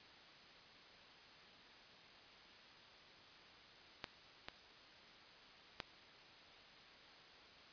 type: clicks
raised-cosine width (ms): 0.2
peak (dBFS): -24 / -27 / -23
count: 3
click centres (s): 4.042 / 4.485 / 5.802
effects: white hiss -60 dBFS RMS until 7.72 s + resampled to 11025 Hz